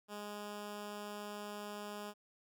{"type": "tone", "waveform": "10% pulse", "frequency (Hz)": 207.1, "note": "G#3", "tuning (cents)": -5, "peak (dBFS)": -35, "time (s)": [0.08, 2.14], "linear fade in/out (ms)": 50, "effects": []}